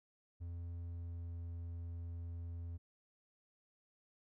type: tone with pitch glide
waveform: triangle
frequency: 85.6 to 85.01 Hz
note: F2 to F2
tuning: -34 to -46 cents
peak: -40 dBFS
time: 0.4-2.78 s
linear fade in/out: 20 ms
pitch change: -12 cents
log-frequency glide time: 0.81-1.39 s
effects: none